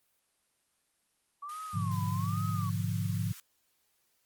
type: tone with vibrato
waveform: sine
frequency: 1125 Hz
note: C#6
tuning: 25 cents sharp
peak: -38 dBFS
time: 1.42-2.7 s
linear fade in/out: 10 ms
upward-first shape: sine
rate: 1.2 Hz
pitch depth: 210 cents each way
type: high-pass noise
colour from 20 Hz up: white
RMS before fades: -49 dBFS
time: 1.49-3.4 s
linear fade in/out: 2 ms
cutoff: 1000 Hz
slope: 48 dB/octave
type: chord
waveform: sine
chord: G# diminished seventh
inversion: none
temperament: equal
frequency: 103.83 / 123.47 / 146.83 / 174.61 Hz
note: G#2 / B2 / D3 / F3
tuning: 0 / 0 / 0 / 0 cents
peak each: -32 / -38 / -37 / -35 dBFS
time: 1.73-3.33 s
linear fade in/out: 20 ms
effects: white hiss -74 dBFS RMS until 4.25 s + Opus 32 kbps